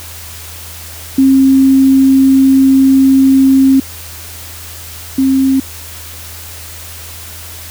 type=tone pair in turn; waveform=sine; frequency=267.7 / 266.8 Hz; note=C4 / C4; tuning=+40 / +34 cents; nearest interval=unison; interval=6 cents; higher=first; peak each=-4 / -7 dBFS; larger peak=first; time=1.18-3.8 / 5.18-5.6 s; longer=first; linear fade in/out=5 ms; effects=added 83 Hz sine -32 dBFS peak until 7.7 s + white hiss -30 dBFS RMS until 7.7 s